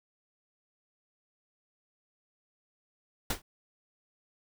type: noise with exponential decay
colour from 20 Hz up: pink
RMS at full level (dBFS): -25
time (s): 3.3-3.42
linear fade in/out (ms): 5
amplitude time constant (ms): 26
effects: none